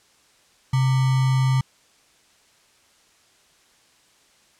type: tone with sample-and-hold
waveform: sine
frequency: 131.3 Hz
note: C3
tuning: 6 cents sharp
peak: -16 dBFS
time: 0.73-1.61 s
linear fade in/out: 5 ms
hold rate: 1050 Hz
effects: white hiss -58 dBFS RMS until 4.59 s + low-pass 8000 Hz 12 dB/octave